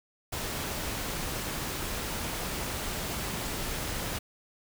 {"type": "noise", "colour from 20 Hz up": "pink", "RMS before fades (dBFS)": -34, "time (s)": [0.32, 4.19], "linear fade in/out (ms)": 10, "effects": []}